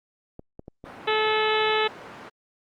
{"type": "clicks", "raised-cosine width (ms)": 2, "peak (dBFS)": -26, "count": 4, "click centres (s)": [0.394, 0.594, 0.681, 0.841]}
{"type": "band-pass noise", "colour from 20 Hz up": "white", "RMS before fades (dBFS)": -43, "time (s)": [0.84, 2.3], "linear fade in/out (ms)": 20, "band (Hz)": [110, 1300], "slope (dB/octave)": 12}
{"type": "harmonic tone", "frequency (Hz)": 433.1, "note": "A4", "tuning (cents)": -27, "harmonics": [1, 2, 3, 4, 5, 6, 7, 8, 9], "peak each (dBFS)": [-24, -27, -29, -30, -31, -32, -32, -33, -34], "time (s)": [1.07, 1.88], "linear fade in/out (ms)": 10}
{"effects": ["Opus 48 kbps"]}